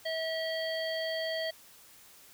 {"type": "harmonic tone", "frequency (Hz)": 646, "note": "E5", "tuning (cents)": -35, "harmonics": [1, 3, 5, 7], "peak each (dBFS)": [-33, -38, -40, -41], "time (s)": [0.05, 1.51], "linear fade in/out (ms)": 10, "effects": ["white hiss -56 dBFS RMS until 2.33 s"]}